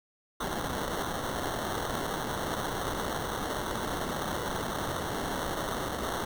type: noise with sample-and-hold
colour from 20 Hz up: blue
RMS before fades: -33 dBFS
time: 0.4-6.25 s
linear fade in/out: 5 ms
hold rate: 2450 Hz
effects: none